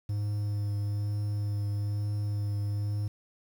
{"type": "tone with vibrato", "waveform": "triangle", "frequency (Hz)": 103.1, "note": "G#2", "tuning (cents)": -12, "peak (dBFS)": -26, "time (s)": [0.09, 3.08], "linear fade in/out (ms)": 5, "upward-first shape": "triangle", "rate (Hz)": 1.1, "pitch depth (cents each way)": 15, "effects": ["9-bit"]}